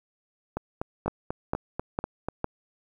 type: two click trains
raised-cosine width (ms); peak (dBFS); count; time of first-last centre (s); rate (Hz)
1; -15 / -12; 8 / 4; 0.57-2.286 / 1.08-2.444; 4.08 / 2.2
effects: 9-bit